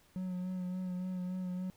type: tone with vibrato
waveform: triangle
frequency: 182.9 Hz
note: F#3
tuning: 20 cents flat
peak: -33 dBFS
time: 0.16-1.7 s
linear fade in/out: 0 ms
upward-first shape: sine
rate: 3.5 Hz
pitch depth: 25 cents each way
effects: pink hiss -66 dBFS RMS until 1.76 s